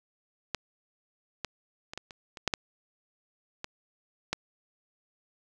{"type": "clicks", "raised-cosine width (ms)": 0.2, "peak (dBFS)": [-12, -15, -22, -19, -27, -25, -8, -9, -18, -11], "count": 10, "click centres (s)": [0.547, 1.447, 1.935, 1.976, 2.108, 2.372, 2.477, 2.538, 3.644, 4.33], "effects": []}